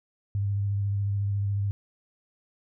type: tone with vibrato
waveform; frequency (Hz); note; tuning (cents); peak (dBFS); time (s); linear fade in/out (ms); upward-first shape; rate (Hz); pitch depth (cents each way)
sine; 100.4; G2; +42; -24; 0.35-1.71; 0; square; 14; 16
effects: none